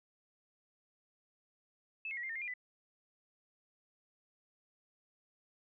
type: tone with pitch steps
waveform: sine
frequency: 2615 / 2158 / 1922 / 2104 / 1821 / 2114 / 2410 / 1996 Hz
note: E7 / C#7 / B6 / C7 / A#6 / C7 / D7 / B6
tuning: -15 / -47 / -48 / +9 / -41 / +17 / +44 / +18 cents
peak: -38 dBFS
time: 2.05-2.538 s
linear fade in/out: 2 ms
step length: 61 ms
effects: none